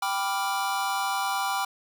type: chord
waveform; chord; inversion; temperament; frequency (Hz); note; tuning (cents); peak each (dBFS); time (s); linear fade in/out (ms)
square; G dominant seventh; none; equal; 784 / 987.8 / 1174.7 / 1396.9; G5 / B5 / D6 / F6; 0 / 0 / 0 / 0; -30 / -32 / -33 / -34; 0.02-1.65; 5
effects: none